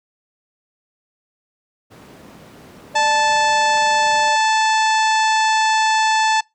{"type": "noise", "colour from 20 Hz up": "brown", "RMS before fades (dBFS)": -33, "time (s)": [1.9, 4.3], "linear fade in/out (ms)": 20}
{"type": "tone", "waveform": "sine", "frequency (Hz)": 599, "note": "D5", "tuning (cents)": 34, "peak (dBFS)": -25, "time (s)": [2.94, 4.36], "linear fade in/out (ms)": 10}
{"type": "harmonic tone", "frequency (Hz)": 876, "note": "A5", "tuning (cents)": -8, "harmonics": [1, 2, 3, 4, 5, 6, 7, 8, 9], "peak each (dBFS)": [-15, -21, -25, -27, -29, -31, -32, -33, -34], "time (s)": [2.95, 6.41], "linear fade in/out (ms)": 10}
{"type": "click", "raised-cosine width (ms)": 0.5, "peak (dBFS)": -19, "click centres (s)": 3.773}
{"effects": ["noise-tail reverb RT60 0.2 s tail -24 dB re dry", "high-pass 200 Hz 12 dB/octave"]}